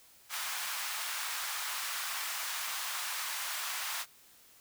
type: high-pass noise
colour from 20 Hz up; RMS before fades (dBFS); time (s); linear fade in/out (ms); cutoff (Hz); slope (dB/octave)
pink; -37; 0.29-4.06; 50; 960; 24
effects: white hiss -60 dBFS RMS until 4.6 s